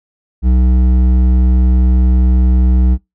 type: tone with hard clipping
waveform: sine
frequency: 62.5 Hz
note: B1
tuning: 21 cents sharp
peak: -9 dBFS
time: 0.42-2.98 s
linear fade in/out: 50 ms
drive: 9 dB
effects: noise-tail reverb RT60 0.2 s tail -25 dB re dry